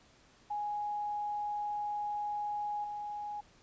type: tone with level steps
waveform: sine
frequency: 830.6 Hz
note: G#5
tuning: in tune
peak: -33 / -37 dBFS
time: 0.5-3.41 s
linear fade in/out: 10 ms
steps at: 2.84 s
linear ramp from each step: 2 ms
effects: pink hiss -63 dBFS RMS until 3.62 s + resampled to 16000 Hz